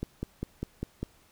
click train, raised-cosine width 3 ms, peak -19 dBFS, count 6, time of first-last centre 0.03-1.03 s, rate 5 Hz, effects pink hiss -62 dBFS RMS until 1.31 s

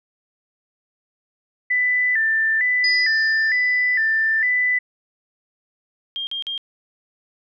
sine tone with vibrato, 1883 Hz, A#6, 17 cents sharp, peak -16 dBFS, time 1.7-4.79 s, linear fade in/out 10 ms, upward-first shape square, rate 1.1 Hz, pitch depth 98 cents each way
sine tone with exponential decay, 4951 Hz, D#8, 9 cents flat, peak -18 dBFS, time 2.84-4.5 s, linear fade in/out 2 ms, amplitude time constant 360 ms
sine tone bursts, 3209 Hz, G7, 40 cents sharp, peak -24 dBFS, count 3, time 6.16-6.578 s, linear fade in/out 0 ms, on 110 ms, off 44 ms
effects none

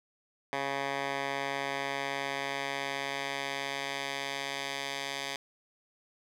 10% pulse tone with band-pass filter sweep, 138.59 Hz, C#3, in tune, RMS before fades -35 dBFS, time 0.53-5.36 s, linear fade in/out 0 ms, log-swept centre 1500 to 3500 Hz, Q 0.84, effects none

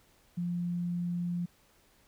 sine tone, 174.61 Hz, F3, in tune, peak -30 dBFS, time 0.37-1.46 s, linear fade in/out 10 ms, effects pink hiss -65 dBFS RMS until 2.07 s

